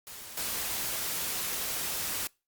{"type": "noise with level steps", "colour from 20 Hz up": "white", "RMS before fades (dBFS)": [-44, -33], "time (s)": [0.07, 2.27], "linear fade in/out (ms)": 0, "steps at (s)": 0.37, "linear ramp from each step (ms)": 5, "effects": ["noise-tail reverb RT60 0.3 s tail -26 dB re dry", "Opus 48 kbps"]}